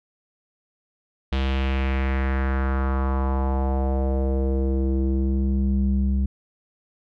square tone with low-pass filter sweep, 66.6 Hz, C2, 31 cents sharp, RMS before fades -22 dBFS, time 1.32-6.26 s, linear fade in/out 5 ms, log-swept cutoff 3400 to 160 Hz, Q 2.6, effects none

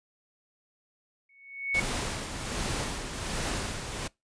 sine tone with exponential growth, 2217 Hz, C#7, in tune, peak -21 dBFS, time 1.29-1.8 s, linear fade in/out 5 ms, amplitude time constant 110 ms
pink noise with tremolo, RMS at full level -31 dBFS, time 1.74-4.08 s, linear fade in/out 10 ms, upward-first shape sine, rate 1.3 Hz, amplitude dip 50%
effects noise-tail reverb RT60 0.2 s tail -24 dB re dry + resampled to 22050 Hz

